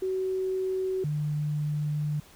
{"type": "tone pair in turn", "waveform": "sine", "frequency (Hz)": [376.5, 149.41], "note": ["F#4", "D3"], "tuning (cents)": [30, 30], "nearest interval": "octave + major third", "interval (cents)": 1600, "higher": "first", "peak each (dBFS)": -26, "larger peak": "neither", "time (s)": [[0.02, 1.04], [1.04, 2.2]], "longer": "second", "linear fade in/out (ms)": 5, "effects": ["pink hiss -54 dBFS RMS until 2.35 s"]}